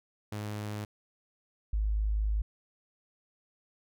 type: tone pair in turn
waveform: sawtooth / sine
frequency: 105.1 / 52.55 Hz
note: G#2 / G#1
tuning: +21 / +21 cents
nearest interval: octave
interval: 1200 cents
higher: first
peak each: -31 / -26 dBFS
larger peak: second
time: 0.32-0.85 / 1.73-2.42 s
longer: second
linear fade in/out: 5 ms
effects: none